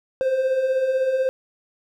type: beating tone pair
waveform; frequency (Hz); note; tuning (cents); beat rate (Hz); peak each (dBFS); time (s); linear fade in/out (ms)
triangle; 509 / 525; C5 / C5; -48 / +6; 16; -26 / -17; 0.21-1.29; 0
effects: none